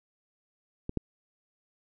clicks, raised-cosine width 3 ms, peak -20 / -15 dBFS, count 2, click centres 0.894 / 0.973 s, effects none

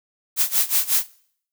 blue noise with tremolo, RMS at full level -17 dBFS, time 0.36-1.07 s, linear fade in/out 50 ms, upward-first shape sine, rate 5.5 Hz, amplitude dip 90%, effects noise-tail reverb RT60 0.6 s tail -22 dB re dry

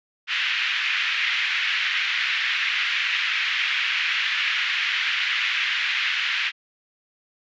white band-pass noise, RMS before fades -24 dBFS, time 0.27-6.52 s, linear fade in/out 50 ms, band 1700 to 2900 Hz, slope 24 dB/octave, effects resampled to 16000 Hz

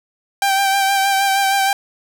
sawtooth tone with vibrato, 784 Hz, G5, in tune, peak -10 dBFS, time 0.42-1.73 s, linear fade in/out 2 ms, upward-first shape sine, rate 6.4 Hz, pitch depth 26 cents each way, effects none

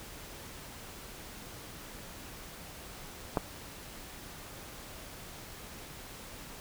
clicks, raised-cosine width 1 ms, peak -13 / -27 dBFS, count 2, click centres 3.372 / 3.379 s, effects pink hiss -47 dBFS RMS until 6.6 s

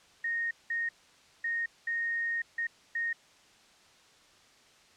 sine tone bursts at uneven times, 1855 Hz, A#6, 9 cents flat, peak -29 dBFS, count 6, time 0.24-0.51 / 0.7-0.89 / 1.44-1.66 / 1.87-2.42 / 2.58-2.67 / 2.95-3.13 s, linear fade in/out 5 ms, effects white hiss -60 dBFS RMS until 4.96 s + low-pass 6000 Hz 12 dB/octave

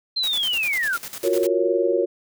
sine linear sweep, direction down, 4186 to 1339 Hz, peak -20 dBFS, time 0.16-0.97 s, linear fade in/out 10 ms
white noise with tremolo, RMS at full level -33 dBFS, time 0.23-1.47 s, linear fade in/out 5 ms, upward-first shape square, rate 10 Hz, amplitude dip 75%
sine chord, Gb major seventh, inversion third, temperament equal, 349.2 / 370 / 466.2 / 554.4 Hz, F4 / Gb4 / Bb4 / Db5, 0 / 0 / 0 / 0 cents, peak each -23 dBFS, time 1.23-2.06 s, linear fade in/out 20 ms
effects none

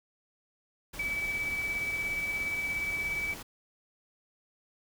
pink noise, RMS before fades -43 dBFS, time 0.93-3.43 s, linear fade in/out 10 ms
sine tone with tremolo, 2296 Hz, D7, 40 cents flat, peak -28 dBFS, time 0.99-3.34 s, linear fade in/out 5 ms, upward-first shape triangle, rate 17 Hz, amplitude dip 45%
effects none

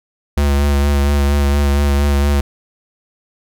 square tone with vibrato, 71.1 Hz, C#2, 45 cents sharp, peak -12 dBFS, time 0.37-2.41 s, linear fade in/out 5 ms, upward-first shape sine, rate 4.3 Hz, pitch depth 26 cents each way, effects none

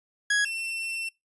40% pulse tone pair in turn, 1664 / 2696 Hz, G#6 / E7, +3 / +38 cents, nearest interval minor sixth, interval 835 cents, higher second, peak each -20 / -29 dBFS, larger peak first, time 0.3-0.45 / 0.45-1.09 s, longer second, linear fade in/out 5 ms, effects noise-tail reverb RT60 0.2 s tail -24 dB re dry + resampled to 24000 Hz

